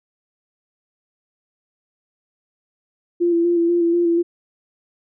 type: tone with vibrato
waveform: sine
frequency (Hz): 342.1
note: F4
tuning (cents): -36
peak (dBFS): -14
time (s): 3.2-4.23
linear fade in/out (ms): 20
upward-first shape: square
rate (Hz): 4.1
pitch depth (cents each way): 22
effects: none